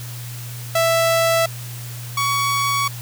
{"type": "tone pair in turn", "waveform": "sawtooth", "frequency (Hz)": [661, 1123.6], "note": ["E5", "C#6"], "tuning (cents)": [5, 23], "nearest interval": "major sixth", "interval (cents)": 918, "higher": "second", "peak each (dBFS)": [-11, -14], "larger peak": "first", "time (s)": [[0.75, 1.46], [2.17, 2.88]], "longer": "neither", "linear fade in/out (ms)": 5, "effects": ["added 120 Hz sine -30 dBFS peak until 3.01 s", "white hiss -37 dBFS RMS until 3.01 s"]}